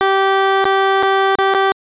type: tone with dropouts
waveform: 15% pulse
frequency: 388.2 Hz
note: G4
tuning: 17 cents flat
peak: -5 dBFS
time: 0.01-1.72 s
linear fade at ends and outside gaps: 0 ms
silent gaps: 0.643-0.654 / 1.027-1.032 / 1.354-1.386 / 1.539-1.547 s
effects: resampled to 8000 Hz